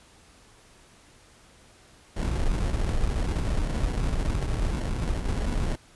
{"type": "noise with sample-and-hold", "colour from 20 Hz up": "brown", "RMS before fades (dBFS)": -26, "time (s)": [2.16, 5.76], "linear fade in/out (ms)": 10, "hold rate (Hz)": 1225, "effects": ["pink hiss -55 dBFS RMS until 5.95 s", "resampled to 24000 Hz"]}